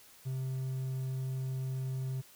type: tone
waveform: triangle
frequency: 131.1 Hz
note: C3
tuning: 4 cents sharp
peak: -31 dBFS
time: 0.25-2.22 s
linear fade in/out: 20 ms
effects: white hiss -58 dBFS RMS until 2.35 s